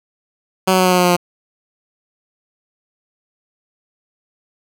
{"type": "tone with pitch steps", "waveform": "10% pulse", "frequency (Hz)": [187.9, 186.17, 184.46, 182.76, 181.08, 179.41, 177.76, 176.13], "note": ["F#3", "F#3", "F#3", "F#3", "F#3", "F3", "F3", "F3"], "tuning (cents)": [27, 11, -5, -21, -37, 47, 31, 15], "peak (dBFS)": -3, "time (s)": [0.67, 1.166], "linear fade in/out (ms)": 10, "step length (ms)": 62, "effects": []}